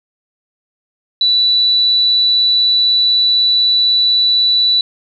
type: tone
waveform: sine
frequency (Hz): 3958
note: B7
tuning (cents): +3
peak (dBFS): -9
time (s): 1.21-4.81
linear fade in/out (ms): 2
effects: none

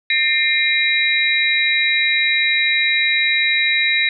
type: tone cluster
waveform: sine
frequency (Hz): 1813 / 2109 / 2398 / 3863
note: A#6 / C7 / D7 / B7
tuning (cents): -49 / +13 / +36 / -39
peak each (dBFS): -21 / -18 / -21 / -19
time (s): 0.1-4.09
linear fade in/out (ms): 2
effects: none

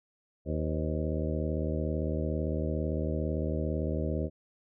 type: harmonic tone with a mistuned harmonic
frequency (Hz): 77.78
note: D#2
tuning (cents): 0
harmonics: 1 / 2 / 3 / 4 / 5 / 6 / 7 / 8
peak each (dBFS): -32 / -35 / -37 / -38 / -39 / -40 / -40 / -41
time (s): 0.45-4.3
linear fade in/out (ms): 50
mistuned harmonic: 6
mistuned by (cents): +88
effects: none

